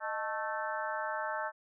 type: harmonic tone with a mistuned harmonic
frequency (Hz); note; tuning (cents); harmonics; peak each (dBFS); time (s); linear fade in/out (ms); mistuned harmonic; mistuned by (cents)
220; A3; 0; 3 / 4 / 5 / 6 / 7 / 8; -39 / -38 / -42 / -41 / -40 / -44; 0-1.52; 50; 3; -110
effects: none